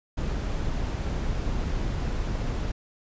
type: noise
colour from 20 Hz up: brown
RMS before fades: -28 dBFS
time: 0.17-2.72 s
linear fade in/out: 10 ms
effects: resampled to 16000 Hz